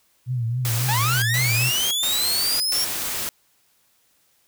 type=tone with vibrato; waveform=sine; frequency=120.5 Hz; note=B2; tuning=42 cents flat; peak=-21 dBFS; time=0.26-1.72 s; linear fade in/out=50 ms; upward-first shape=triangle; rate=3.7 Hz; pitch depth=120 cents each way
type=noise bursts; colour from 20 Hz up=white; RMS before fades=-27 dBFS; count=4; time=0.65-3.29 s; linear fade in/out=0 ms; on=570 ms; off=120 ms
type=linear sweep; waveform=sawtooth; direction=up; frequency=793 to 5588 Hz; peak=-18 dBFS; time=0.88-2.85 s; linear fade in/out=10 ms
effects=white hiss -63 dBFS RMS until 4.47 s